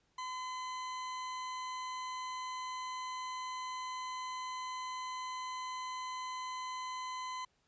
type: tone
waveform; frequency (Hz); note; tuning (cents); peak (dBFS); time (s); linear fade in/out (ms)
40% pulse; 1018; C6; -48; -38; 0.18-7.45; 5
effects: pink hiss -75 dBFS RMS until 7.67 s + resampled to 16000 Hz